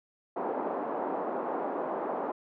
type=band-pass noise; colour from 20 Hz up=white; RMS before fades=-33 dBFS; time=0.36-2.32 s; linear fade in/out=10 ms; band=260 to 910 Hz; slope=24 dB/octave; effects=none